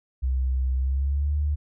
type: tone with pitch glide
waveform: sine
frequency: 64.6 to 73.78 Hz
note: C2 to D2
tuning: -21 to +9 cents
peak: -21 dBFS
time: 0.22-1.56 s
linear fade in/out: 20 ms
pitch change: +230 cents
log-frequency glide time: 0.77-1.34 s
effects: none